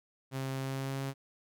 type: tone with pitch glide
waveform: sawtooth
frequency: 133.7 to 136.04 Hz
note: C3 to C#3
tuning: +38 to -32 cents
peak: -30 dBFS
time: 0.31-1.14 s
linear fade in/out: 50 ms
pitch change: +30 cents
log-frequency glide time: 0.58-1.03 s
effects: none